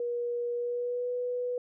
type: tone with pitch glide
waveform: sine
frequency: 479.5 to 492.7 Hz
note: A#4 to B4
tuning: +49 to -4 cents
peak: -29 dBFS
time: 0-1.58 s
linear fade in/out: 2 ms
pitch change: +47 cents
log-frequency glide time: 0.54-1.1 s
effects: none